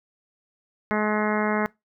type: harmonic tone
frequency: 212.1 Hz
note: G#3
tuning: 37 cents sharp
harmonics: 1 / 2 / 3 / 4 / 5 / 6 / 7 / 8 / 9 / 10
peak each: -25 / -28 / -30 / -31 / -32 / -33 / -33 / -34 / -35 / -35 dBFS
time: 0.91-1.66 s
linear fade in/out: 0 ms
effects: noise-tail reverb RT60 0.2 s tail -23 dB re dry